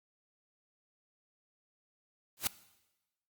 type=noise with exponential growth; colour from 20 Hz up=white; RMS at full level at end=-26 dBFS; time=2.37-2.47 s; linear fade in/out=0 ms; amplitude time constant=20 ms; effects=noise-tail reverb RT60 1.0 s tail -18 dB re dry + Opus 48 kbps